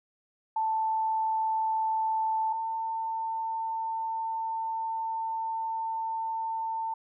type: tone pair in turn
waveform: sine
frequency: 883 / 896.9 Hz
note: A5 / A5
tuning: +6 / +33 cents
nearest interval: unison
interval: 27 cents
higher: second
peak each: -25 / -29 dBFS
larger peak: first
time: 0.56-2.53 / 2.53-6.94 s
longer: second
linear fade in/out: 5 ms
effects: none